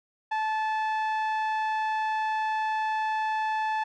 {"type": "tone with low-pass filter", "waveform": "sawtooth", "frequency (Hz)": 870, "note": "A5", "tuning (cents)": -20, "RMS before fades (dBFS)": -28, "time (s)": [0.31, 3.84], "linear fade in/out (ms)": 10, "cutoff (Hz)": 2000, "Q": 0.66, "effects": []}